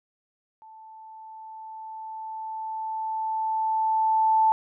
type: tone with level ramp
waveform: sine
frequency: 880 Hz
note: A5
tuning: in tune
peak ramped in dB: -45 to -16 dBFS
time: 0.62-4.52 s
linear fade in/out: 0 ms
effects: none